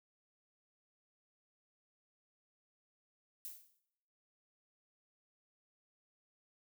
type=noise with exponential decay; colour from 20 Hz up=violet; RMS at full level=-43 dBFS; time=3.45-3.79 s; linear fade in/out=0 ms; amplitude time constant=72 ms; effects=noise-tail reverb RT60 0.8 s tail -18 dB re dry